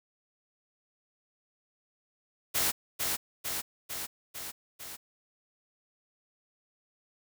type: noise with echo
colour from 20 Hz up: white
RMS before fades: -28 dBFS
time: 2.54-2.72 s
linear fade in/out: 20 ms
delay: 450 ms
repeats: 5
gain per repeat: -3 dB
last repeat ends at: 4.97 s
effects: none